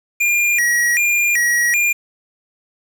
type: tone with vibrato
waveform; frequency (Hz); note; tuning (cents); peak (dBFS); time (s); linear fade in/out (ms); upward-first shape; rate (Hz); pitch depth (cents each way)
square; 2143; C7; +41; -14; 0.2-1.93; 10; square; 1.3; 200
effects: 7-bit